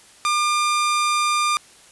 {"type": "tone", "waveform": "sawtooth", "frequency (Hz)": 1200, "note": "D6", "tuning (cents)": 37, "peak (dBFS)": -14, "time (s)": [0.25, 1.57], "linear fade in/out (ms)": 0, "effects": ["white hiss -49 dBFS RMS until 1.91 s", "resampled to 24000 Hz"]}